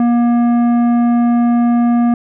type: tone with tanh clipping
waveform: sine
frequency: 238 Hz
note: A#3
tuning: 36 cents sharp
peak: -11 dBFS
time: 0-2.14 s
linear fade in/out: 2 ms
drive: 11 dB
effects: none